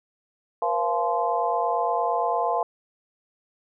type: tone cluster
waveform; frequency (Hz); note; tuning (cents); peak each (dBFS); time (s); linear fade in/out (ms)
sine; 479.3 / 528 / 690 / 858 / 1038; A#4 / C5 / F5 / A5 / C6; +48 / +16 / -21 / -44 / -14; -29 / -34 / -25 / -27 / -28; 0.62-2.63; 2
effects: none